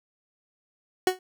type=tone with exponential decay; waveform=30% pulse; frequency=370 Hz; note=F#4; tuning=in tune; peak=-13 dBFS; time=1.07-1.19 s; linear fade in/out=2 ms; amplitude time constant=26 ms; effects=none